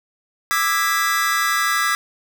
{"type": "chord", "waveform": "45% pulse", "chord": "E dominant seventh", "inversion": "third", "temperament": "just", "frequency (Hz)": [1186.7, 1318.5, 1648.1, 1977.8], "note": ["D6", "E6", "G#6", "B6"], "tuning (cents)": [18, 0, -14, 2], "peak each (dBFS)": -23, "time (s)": [0.51, 1.95], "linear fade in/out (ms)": 0, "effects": []}